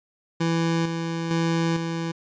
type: tone with tremolo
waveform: 25% pulse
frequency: 165.9 Hz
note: E3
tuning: 11 cents sharp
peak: -17 dBFS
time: 0.4-2.12 s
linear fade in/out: 10 ms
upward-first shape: square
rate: 1.1 Hz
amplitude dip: 45%
effects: resampled to 16000 Hz